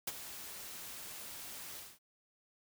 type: noise with ADSR envelope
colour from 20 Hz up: white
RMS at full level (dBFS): -35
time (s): 0.07-1.99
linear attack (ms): 6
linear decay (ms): 32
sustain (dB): -12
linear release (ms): 220
effects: none